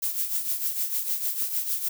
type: noise with tremolo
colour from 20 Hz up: violet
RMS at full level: -25 dBFS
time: 0.02-1.89 s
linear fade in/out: 10 ms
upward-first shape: triangle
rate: 6.6 Hz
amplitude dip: 70%
effects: none